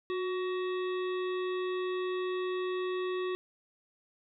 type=harmonic tone with a mistuned harmonic; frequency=375.4 Hz; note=F#4; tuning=25 cents sharp; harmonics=1 / 3 / 5 / 7 / 9 / 10; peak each=-31 / -41 / -45 / -48 / -50 / -51 dBFS; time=0.1-3.35 s; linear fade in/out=0 ms; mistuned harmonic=1; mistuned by=-44 cents; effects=none